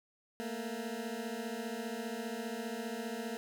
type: beating tone pair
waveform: 20% pulse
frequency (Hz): 220 / 235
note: A3 / A#3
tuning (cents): 0 / +14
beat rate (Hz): 15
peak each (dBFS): -36 / -35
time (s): 0.4-3.37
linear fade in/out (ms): 0
effects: none